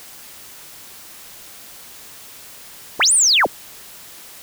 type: linear two-way sweep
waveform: sine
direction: up then down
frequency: 38.51 to 9670 to 38.51 Hz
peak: -11 dBFS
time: 2.99-3.47 s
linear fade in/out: 20 ms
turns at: 3.13 s
effects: white hiss -40 dBFS RMS until 4.42 s